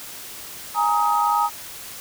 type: chord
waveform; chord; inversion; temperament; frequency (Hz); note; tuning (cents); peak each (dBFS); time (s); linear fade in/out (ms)
sine; Ab suspended second; none; equal with one note detuned; 830.6 / 932.3 / 1259; Ab5 / Bb5 / Eb6; 0 / 0 / +20; -22 / -21 / -21; 0.74-1.5; 50
effects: white hiss -37 dBFS RMS until 2 s